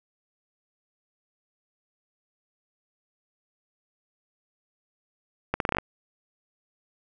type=accelerating click train; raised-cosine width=0.5 ms; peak=-9 dBFS; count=8; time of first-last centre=5.54-5.785 s; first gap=62 ms; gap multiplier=0.8; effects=none